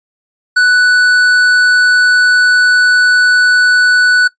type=tone with tanh clipping; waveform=triangle; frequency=1485 Hz; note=F#6; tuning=6 cents sharp; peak=-7 dBFS; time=0.56-4.28 s; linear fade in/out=10 ms; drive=14 dB; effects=noise-tail reverb RT60 0.1 s tail -19 dB re dry + resampled to 16000 Hz